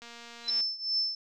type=click train; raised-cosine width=0.2 ms; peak=-30 dBFS; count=139; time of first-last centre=0.02-0.607 s; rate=235 Hz
type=tone with exponential growth; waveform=sine; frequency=4023 Hz; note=B7; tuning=31 cents sharp; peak=-26 dBFS; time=0.4-0.5 s; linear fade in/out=2 ms; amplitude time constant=21 ms
type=tone with tremolo; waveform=sine; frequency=5290 Hz; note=E8; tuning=5 cents sharp; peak=-24 dBFS; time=0.48-1.15 s; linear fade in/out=2 ms; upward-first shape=triangle; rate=2.5 Hz; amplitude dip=90%
effects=none